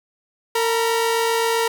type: tone pair together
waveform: sawtooth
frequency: 456.2 / 960 Hz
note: A#4 / B5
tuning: -37 / -49 cents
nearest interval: octave + minor second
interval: 1288 cents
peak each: -15 / -20 dBFS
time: 0.55-1.68 s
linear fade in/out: 5 ms
effects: none